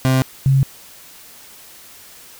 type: tone pair in turn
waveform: 30% pulse / sine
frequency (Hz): 130.81 / 135.11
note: C3 / C#3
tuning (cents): 0 / -44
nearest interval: minor second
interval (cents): 56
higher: second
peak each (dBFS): -10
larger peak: neither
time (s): 0.05-0.22 / 0.46-0.63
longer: neither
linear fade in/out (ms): 0
effects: white hiss -42 dBFS RMS until 2.39 s